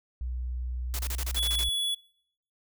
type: tone with pitch glide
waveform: sine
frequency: 61.74 to 62.13 Hz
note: B1 to B1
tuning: 0 to +11 cents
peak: -30 dBFS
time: 0.21-1.69 s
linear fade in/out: 0 ms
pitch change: +11 cents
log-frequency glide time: 1.23-1.4 s
type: noise bursts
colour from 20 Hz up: white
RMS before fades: -35 dBFS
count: 9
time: 0.94-1.637 s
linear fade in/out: 0 ms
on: 49 ms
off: 32 ms
type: tone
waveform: square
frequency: 3399 Hz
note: G#7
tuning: 39 cents sharp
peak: -27 dBFS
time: 1.36-1.95 s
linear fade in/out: 10 ms
effects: noise-tail reverb RT60 0.7 s tail -25 dB re dry